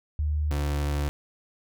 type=tone pair in turn; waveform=sine / 35% pulse; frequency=75.2 / 72.44 Hz; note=D2 / D2; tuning=+42 / -23 cents; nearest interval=minor second; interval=65 cents; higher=first; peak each=-23 dBFS; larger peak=neither; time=0.19-0.51 / 0.51-1.09 s; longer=second; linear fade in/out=0 ms; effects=none